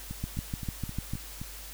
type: two click trains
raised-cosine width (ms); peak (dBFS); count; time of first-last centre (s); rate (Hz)
5; -19 / -24; 7 / 6; 0.24-1.136 / 0.11-1.415; 6.7 / 3.83
effects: added 50 Hz sine -45 dBFS peak until 1.73 s + white hiss -45 dBFS RMS until 1.73 s